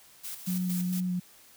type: noise with tremolo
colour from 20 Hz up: blue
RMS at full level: -38 dBFS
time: 0.23-1.01 s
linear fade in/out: 20 ms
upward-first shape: square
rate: 4.3 Hz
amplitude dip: 60%
type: tone with vibrato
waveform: sine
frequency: 180.9 Hz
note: F#3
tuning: 39 cents flat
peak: -27 dBFS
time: 0.47-1.2 s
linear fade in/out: 10 ms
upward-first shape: square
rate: 2.4 Hz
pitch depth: 12 cents each way
effects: white hiss -56 dBFS RMS until 1.56 s